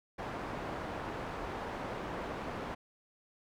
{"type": "low-pass noise", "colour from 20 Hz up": "white", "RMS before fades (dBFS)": -40, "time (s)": [0.18, 2.75], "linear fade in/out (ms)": 10, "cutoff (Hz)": 1000, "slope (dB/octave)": 12, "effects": []}